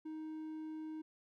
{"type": "tone", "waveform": "triangle", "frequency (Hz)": 313.1, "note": "D#4", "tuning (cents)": 11, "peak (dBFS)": -40, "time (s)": [0.05, 1.02], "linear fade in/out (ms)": 10, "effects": []}